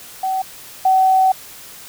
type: tone pair in turn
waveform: sine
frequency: 760 / 757.3 Hz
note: F#5 / F#5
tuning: +46 / +40 cents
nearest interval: unison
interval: 6 cents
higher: first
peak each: -17 / -10 dBFS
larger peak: second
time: 0.23-0.42 / 0.85-1.32 s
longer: second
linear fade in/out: 5 ms
effects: white hiss -38 dBFS RMS until 1.88 s